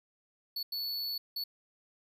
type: tone bursts at uneven times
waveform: square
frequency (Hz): 4435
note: C#8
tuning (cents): 0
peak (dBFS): -34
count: 3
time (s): 0.56-0.63 / 0.72-1.18 / 1.36-1.44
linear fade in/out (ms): 5
effects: none